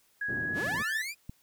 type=tone with pitch glide; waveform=sine; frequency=1661.2 to 1756.9 Hz; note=G#6 to A6; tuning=0 to -3 cents; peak=-30 dBFS; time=0.21-1.02 s; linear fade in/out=5 ms; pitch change=+97 cents; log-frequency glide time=0.45-0.85 s
type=band-pass noise; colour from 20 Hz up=pink; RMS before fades=-40 dBFS; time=0.28-0.83 s; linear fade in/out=10 ms; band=120 to 360 Hz; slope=12 dB/octave
type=linear sweep; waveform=sawtooth; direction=up; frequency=82.5 to 2489 Hz; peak=-31 dBFS; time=0.53-1.15 s; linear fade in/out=50 ms
type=click; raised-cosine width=5 ms; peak=-27 dBFS; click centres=1.295 s
effects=white hiss -67 dBFS RMS until 1.42 s